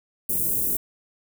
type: band-stop noise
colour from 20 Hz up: white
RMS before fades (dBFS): -24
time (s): 0.29-0.77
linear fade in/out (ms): 5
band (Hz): 420 to 10000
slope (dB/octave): 24
effects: none